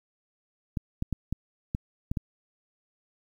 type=clicks; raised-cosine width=5 ms; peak=-16 dBFS; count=7; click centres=0.772 / 1.024 / 1.127 / 1.326 / 1.749 / 2.115 / 2.172 s; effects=9-bit